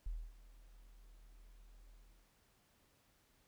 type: tone with ADSR envelope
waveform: sine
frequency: 40.01 Hz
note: D#1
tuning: 49 cents sharp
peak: -37 dBFS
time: 0.06-2.34 s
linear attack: 6 ms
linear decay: 250 ms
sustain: -20 dB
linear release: 400 ms
effects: pink hiss -73 dBFS RMS until 3.47 s